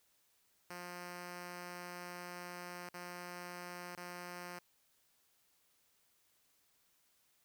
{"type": "tone with dropouts", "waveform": "5% pulse", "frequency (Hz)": 177, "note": "F3", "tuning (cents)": 23, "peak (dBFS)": -34, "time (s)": [0.7, 4.59], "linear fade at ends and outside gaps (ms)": 5, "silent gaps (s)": [[2.892, 2.94], [3.954, 3.973]], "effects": ["white hiss -74 dBFS RMS until 7.44 s"]}